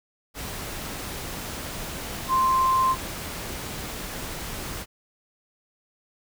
sine tone in noise, 1046.5 Hz, C6, in tune, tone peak -18 dBFS, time 2.28-2.96 s, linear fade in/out 50 ms, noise pink, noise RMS -34 dBFS, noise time 0.34-4.86 s, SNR +13 dB, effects none

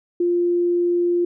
sine tone, 349.2 Hz, F4, in tune, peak -16 dBFS, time 0.2-1.25 s, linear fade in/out 5 ms, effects none

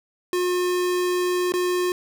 square tone with dropouts, 359.3 Hz, F4, 49 cents sharp, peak -21 dBFS, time 0.33-1.92 s, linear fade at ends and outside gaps 1 ms, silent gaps 1.521-1.538 s, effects none

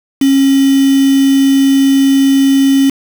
sine tone with quantisation, 272.5 Hz, C#4, 29 cents flat, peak -6 dBFS, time 0.21-2.9 s, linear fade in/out 5 ms, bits 3, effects none

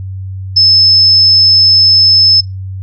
sine tone, 5230 Hz, E8, 15 cents flat, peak -3 dBFS, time 0.56-2.41 s, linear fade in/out 10 ms, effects noise-tail reverb RT60 0.2 s tail -20 dB re dry + added 95 Hz sine -19 dBFS peak until 2.82 s

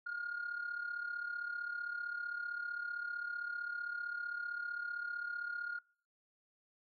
sine tone with amplitude modulation, 1421 Hz, F6, 30 cents sharp, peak -34 dBFS, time 0.06-5.79 s, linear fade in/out 10 ms, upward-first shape sine, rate 35.5 Hz, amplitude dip 70%, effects noise-tail reverb RT60 0.5 s tail -25 dB re dry + tanh soft clip ceiling -33 dBFS

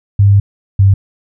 sine tone pair in turn, 100.1 / 97.81 Hz, G2 / G2, +37 / -3 cents, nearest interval unison, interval 40 cents, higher first, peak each -4 dBFS, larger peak neither, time 0.19-0.4 / 0.79-0.94 s, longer first, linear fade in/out 5 ms, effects none

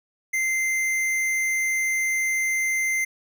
sine tone with tanh clipping, 2082 Hz, C7, 9 cents flat, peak -23 dBFS, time 0.33-3.05 s, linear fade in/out 10 ms, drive 16 dB, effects none

